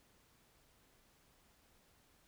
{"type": "silence", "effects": ["pink hiss -70 dBFS RMS until 2.27 s"]}